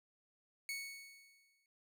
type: tone with exponential decay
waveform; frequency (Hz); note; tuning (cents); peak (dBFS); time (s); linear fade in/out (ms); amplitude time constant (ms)
sawtooth; 2217; C#7; 0; -35; 0.69-1.66; 1; 210
effects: none